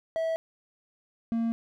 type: tone pair in turn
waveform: triangle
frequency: 651 / 229.4 Hz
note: E5 / A#3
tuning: -22 / -28 cents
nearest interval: octave + tritone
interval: 1806 cents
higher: first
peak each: -24 / -23 dBFS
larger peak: second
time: 0.16-0.36 / 1.32-1.52 s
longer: neither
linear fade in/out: 0 ms
effects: none